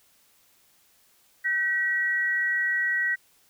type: tone pair together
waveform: sine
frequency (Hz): 1538.8 / 1917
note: G6 / A#6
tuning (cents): -33 / +48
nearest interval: major third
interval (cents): 381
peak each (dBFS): -30 / -23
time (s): 1.44-3.16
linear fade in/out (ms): 20
effects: white hiss -62 dBFS RMS until 3.49 s